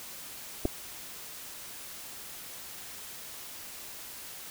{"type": "clicks", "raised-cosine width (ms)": 2, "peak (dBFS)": -15, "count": 2, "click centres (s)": [0.653, 0.656], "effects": ["white hiss -44 dBFS RMS until 4.5 s"]}